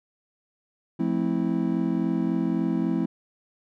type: chord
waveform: triangle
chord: F major seventh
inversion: none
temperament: just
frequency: 174.61 / 218.3 / 261.9 / 327.4 Hz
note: F3 / A3 / C4 / E4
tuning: 0 / -13 / +2 / -12 cents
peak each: -26 dBFS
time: 0.99-3.06 s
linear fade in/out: 10 ms
effects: none